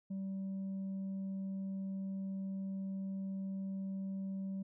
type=tone with tanh clipping; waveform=sine; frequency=193 Hz; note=G3; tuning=27 cents flat; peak=-38 dBFS; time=0.1-4.63 s; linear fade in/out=10 ms; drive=2 dB; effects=none